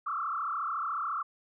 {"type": "tone with frequency modulation", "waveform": "sine", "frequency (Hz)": 1244.5, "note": "D#6", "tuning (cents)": 0, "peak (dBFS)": -30, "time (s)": [0.06, 1.23], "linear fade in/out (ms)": 10, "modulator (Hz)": 34, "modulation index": 3.9, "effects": []}